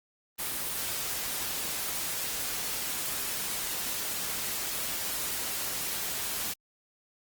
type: noise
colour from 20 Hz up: white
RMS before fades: -33 dBFS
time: 0.38-6.54 s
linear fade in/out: 20 ms
effects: Opus 24 kbps